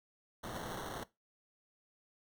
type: noise with sample-and-hold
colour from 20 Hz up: white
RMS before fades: -43 dBFS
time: 0.43-1.04 s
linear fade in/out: 10 ms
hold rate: 2450 Hz
effects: noise-tail reverb RT60 0.2 s tail -18 dB re dry